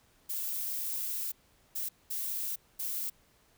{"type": "noise bursts at uneven times", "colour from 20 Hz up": "violet", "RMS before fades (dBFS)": -35, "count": 4, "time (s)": [[0.29, 1.32], [1.75, 1.89], [2.1, 2.56], [2.79, 3.1]], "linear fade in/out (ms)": 10, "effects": ["pink hiss -66 dBFS RMS until 3.57 s"]}